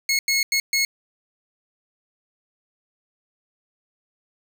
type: tone bursts at uneven times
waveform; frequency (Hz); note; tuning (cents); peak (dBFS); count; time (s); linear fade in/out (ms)
20% pulse; 2176; C#7; -33; -13; 4; 0.09-0.19 / 0.28-0.43 / 0.52-0.6 / 0.73-0.85; 2
effects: none